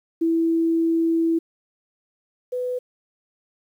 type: tone pair in turn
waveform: sine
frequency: 329.6 / 498.7 Hz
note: E4 / B4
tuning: 0 / +17 cents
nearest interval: perfect fifth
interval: 717 cents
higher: second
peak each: -17 / -23 dBFS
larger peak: first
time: 0.21-1.39 / 2.52-2.79 s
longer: first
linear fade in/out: 10 ms
effects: 9-bit